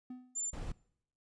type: tone with exponential decay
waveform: triangle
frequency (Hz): 251.8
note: B3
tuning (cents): +34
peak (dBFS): -38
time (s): 0.1-0.43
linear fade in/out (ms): 5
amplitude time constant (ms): 71
type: tone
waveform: sine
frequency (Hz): 7190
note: A8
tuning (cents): +36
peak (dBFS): -34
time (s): 0.35-0.51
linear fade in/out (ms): 20
type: noise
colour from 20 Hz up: brown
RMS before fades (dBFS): -40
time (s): 0.53-0.72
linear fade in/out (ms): 5
effects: noise-tail reverb RT60 0.7 s tail -23 dB re dry + resampled to 22050 Hz